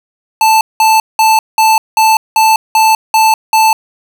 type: tone bursts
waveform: square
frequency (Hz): 880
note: A5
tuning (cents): 0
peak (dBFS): -6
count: 9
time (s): 0.41-3.73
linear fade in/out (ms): 2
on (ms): 200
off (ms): 190
effects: none